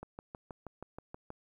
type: click train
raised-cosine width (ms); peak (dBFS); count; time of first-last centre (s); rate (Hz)
1; -29; 9; 0.03-1.304; 6.28
effects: 11-bit